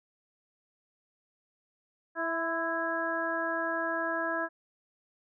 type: harmonic tone with a mistuned harmonic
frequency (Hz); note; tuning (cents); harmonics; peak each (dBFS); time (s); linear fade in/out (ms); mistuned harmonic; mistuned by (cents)
329.6; E4; 0; 1 / 2 / 3 / 4 / 5; -37 / -34 / -37 / -37 / -33; 2.15-4.49; 50; 3; +32
effects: none